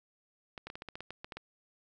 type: clicks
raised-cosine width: 0.3 ms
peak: -26 dBFS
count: 12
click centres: 0.578 / 0.67 / 0.701 / 0.755 / 0.821 / 0.887 / 0.955 / 1.006 / 1.106 / 1.245 / 1.322 / 1.37 s
effects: none